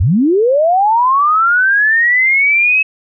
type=linear sweep; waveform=sine; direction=up; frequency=69.3 to 2589 Hz; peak=-8 dBFS; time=0-2.83 s; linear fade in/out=10 ms; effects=none